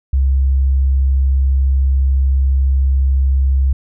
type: tone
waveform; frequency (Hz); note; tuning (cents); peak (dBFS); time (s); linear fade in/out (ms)
sine; 67; C2; +42; -10; 0.13-3.73; 5
effects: none